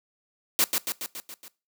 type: noise with echo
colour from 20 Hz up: white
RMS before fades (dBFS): -21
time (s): 0.59-0.64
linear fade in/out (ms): 0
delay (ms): 140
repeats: 6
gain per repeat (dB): -4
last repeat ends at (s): 1.48
effects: noise-tail reverb RT60 0.3 s tail -21 dB re dry + high-pass 200 Hz 12 dB/octave